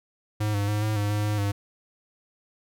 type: tone with pitch steps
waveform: square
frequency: 106 / 101.4 / 105 / 107.7 / 102.9 / 104.6 / 105.2 / 100.9 Hz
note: G#2 / G#2 / G#2 / A2 / G#2 / G#2 / G#2 / G#2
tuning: +36 / -41 / +19 / -37 / -16 / +13 / +23 / -49 cents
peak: -24 dBFS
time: 0.4-1.52 s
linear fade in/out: 10 ms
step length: 140 ms
effects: none